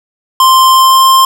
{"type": "tone with pitch glide", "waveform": "square", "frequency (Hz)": [1046.5, 1053.8], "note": ["C6", "C6"], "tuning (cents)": [0, 12], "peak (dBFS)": -4, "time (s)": [0.4, 1.25], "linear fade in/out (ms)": 2, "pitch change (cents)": 12, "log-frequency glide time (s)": [0.69, 1.04], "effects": []}